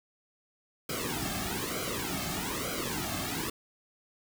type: noise with flanger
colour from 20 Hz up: pink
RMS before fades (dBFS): -34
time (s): 0.89-3.5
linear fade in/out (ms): 5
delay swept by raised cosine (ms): 1.1 to 2.1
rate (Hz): 1.1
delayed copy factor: -1
effects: none